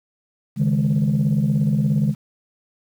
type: chord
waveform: sine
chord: C# suspended second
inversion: none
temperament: equal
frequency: 138.59 / 155.56 / 207.7 Hz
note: C#3 / D#3 / G#3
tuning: 0 / 0 / 0 cents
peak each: -19 dBFS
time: 0.56-2.15 s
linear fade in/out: 50 ms
effects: tanh soft clip ceiling -11 dBFS + 8-bit